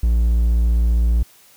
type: tone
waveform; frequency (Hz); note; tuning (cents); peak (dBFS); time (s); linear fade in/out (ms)
triangle; 57.7; A#1; -17; -11; 0.03-1.23; 5
effects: white hiss -50 dBFS RMS until 1.56 s